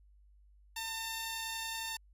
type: tone pair together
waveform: 10% pulse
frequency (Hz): 901 / 3635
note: A5 / A#7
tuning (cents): +41 / -44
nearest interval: 2 octaves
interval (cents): 2415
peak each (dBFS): -30 / -35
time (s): 0.76-1.97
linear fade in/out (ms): 5
effects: added 50 Hz sine -59 dBFS peak until 2.13 s + resampled to 32000 Hz